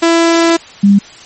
sawtooth / sine tone pair in turn, 333.8 / 200.4 Hz, E4 / G3, +22 / +38 cents, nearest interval major sixth, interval 884 cents, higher first, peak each -3 dBFS, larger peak neither, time 0.02-0.57 / 0.83-0.99 s, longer first, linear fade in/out 10 ms, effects white hiss -35 dBFS RMS until 1.25 s + MP3 32 kbps

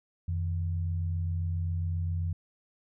sine tone pair together, 88.06 / 155.56 Hz, F2 / D#3, +15 / 0 cents, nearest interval minor seventh, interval 985 cents, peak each -28 / -38 dBFS, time 0.28-2.33 s, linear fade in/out 5 ms, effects none

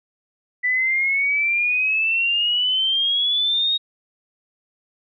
sine exponential sweep, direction up, 1975.5 to 3766 Hz, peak -17 dBFS, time 0.63-3.78 s, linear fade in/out 20 ms, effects none

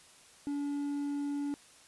triangle tone, 286.3 Hz, D4, 44 cents flat, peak -30 dBFS, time 0.47-1.54 s, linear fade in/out 0 ms, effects white hiss -58 dBFS RMS until 1.87 s + resampled to 24000 Hz

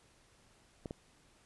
clicks, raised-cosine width 2 ms, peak -27 dBFS, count 2, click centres 0.858 / 0.909 s, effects pink hiss -66 dBFS RMS until 1.45 s + resampled to 24000 Hz

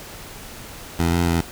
15% pulse tone with pitch steps, 84.2 / 86.2 / 84.2 Hz, E2 / F2 / E2, +37 / -22 / +37 cents, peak -11 dBFS, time 0.99-1.41 s, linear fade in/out 5 ms, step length 140 ms, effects pink hiss -38 dBFS RMS until 1.51 s

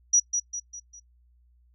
sine tone with echo, 5820 Hz, F#8, 29 cents flat, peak -15 dBFS, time 0.13-0.2 s, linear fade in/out 10 ms, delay 200 ms, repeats 4, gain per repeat -7 dB, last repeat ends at 1 s, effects noise-tail reverb RT60 0.1 s tail -23 dB re dry + added 60 Hz sine -58 dBFS peak until 1.74 s

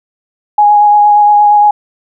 sine tone with vibrato, 830.6 Hz, G#5, in tune, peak -3 dBFS, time 0.58-1.71 s, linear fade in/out 5 ms, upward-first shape sine, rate 8.6 Hz, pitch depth 14 cents each way, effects none

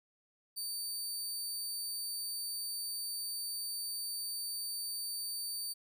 20% pulse tone, 4597 Hz, D8, 38 cents flat, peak -31 dBFS, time 0.56-5.74 s, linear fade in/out 20 ms, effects none

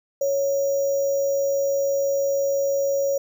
sine tone with sample-and-hold, 554 Hz, C#5, 1 cent flat, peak -19 dBFS, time 0.21-3.18 s, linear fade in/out 5 ms, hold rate 6300 Hz, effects none

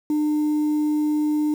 sine tone, 301.4 Hz, D4, 45 cents sharp, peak -16 dBFS, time 0.1-1.54 s, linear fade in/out 2 ms, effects tanh soft clip ceiling -17 dBFS + 7-bit

